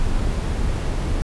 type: noise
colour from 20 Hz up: brown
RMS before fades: -21 dBFS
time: 0-1.22 s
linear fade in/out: 0 ms
effects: resampled to 24000 Hz